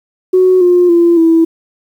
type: tone with pitch steps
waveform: sine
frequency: 370 / 355.5 / 341.7 / 328.3 Hz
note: F#4 / F4 / F4 / E4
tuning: 0 / +31 / -38 / -7 cents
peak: -4 dBFS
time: 0.33-1.45 s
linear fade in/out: 10 ms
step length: 280 ms
effects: tanh soft clip ceiling 0 dBFS + 7-bit